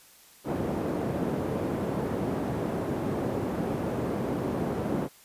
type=band-pass noise; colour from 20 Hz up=white; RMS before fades=-30 dBFS; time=0.44-5.09 s; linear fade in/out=50 ms; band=110 to 410 Hz; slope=12 dB/octave; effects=white hiss -55 dBFS RMS until 5.24 s + resampled to 32000 Hz